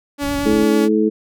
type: tone with vibrato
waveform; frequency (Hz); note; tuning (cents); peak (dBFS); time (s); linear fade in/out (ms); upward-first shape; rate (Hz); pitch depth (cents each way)
sawtooth; 283.9; C#4; +41; -15; 0.18-0.89; 50; sine; 9; 14
type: low-pass noise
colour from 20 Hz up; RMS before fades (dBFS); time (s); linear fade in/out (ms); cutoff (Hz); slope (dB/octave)
pink; -30; 0.21-0.65; 20; 220; 12
type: harmonic tone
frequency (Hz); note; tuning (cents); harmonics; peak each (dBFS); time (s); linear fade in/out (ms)
108; A2; -32; 2 / 3 / 4; -17 / -17 / -17; 0.45-1.1; 20
effects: none